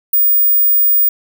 sine tone, 15000 Hz, A#9, 10 cents sharp, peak -8 dBFS, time 0.13-1.09 s, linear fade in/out 5 ms, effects none

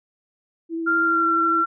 sine tone with vibrato, 329.6 Hz, E4, in tune, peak -24 dBFS, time 0.69-1.65 s, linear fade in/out 50 ms, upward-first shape triangle, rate 12 Hz, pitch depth 16 cents each way
sine tone with pitch glide, 1391 to 1358.4 Hz, F6 to F6, -7 to -48 cents, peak -17 dBFS, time 0.86-1.66 s, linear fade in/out 20 ms, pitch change -41 cents, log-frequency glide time 1.03-1.3 s
effects none

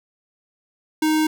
square tone, 311.1 Hz, D#4, in tune, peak -17 dBFS, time 1.02-1.27 s, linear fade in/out 5 ms, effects none

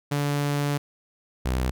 sawtooth tone pair in turn, 144.2 / 63.5 Hz, D3 / B1, -31 / +49 cents, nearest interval octave + major second, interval 1420 cents, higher first, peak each -19 dBFS, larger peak neither, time 0.11-0.78 / 1.45-1.71 s, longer first, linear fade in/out 10 ms, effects none

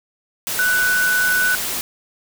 sine tone in noise, 1489 Hz, F#6, 11 cents sharp, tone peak -15 dBFS, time 0.59-1.55 s, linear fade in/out 0 ms, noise white, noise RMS -24 dBFS, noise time 0.47-1.81 s, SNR +6 dB, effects none

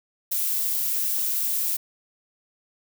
violet noise, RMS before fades -25 dBFS, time 0.31-1.77 s, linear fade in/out 10 ms, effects none

